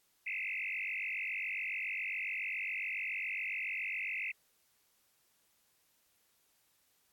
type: tone with frequency modulation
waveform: sine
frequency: 2349 Hz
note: D7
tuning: in tune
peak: -35 dBFS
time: 0.26-4.32 s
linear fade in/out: 10 ms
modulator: 47.2 Hz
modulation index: 7.1
effects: white hiss -73 dBFS RMS until 7.12 s + AAC 64 kbps